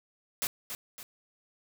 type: noise with echo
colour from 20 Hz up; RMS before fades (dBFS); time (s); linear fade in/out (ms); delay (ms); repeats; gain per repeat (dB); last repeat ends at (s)
white; -31; 0.42-0.47; 0; 280; 2; -7; 1.03
effects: none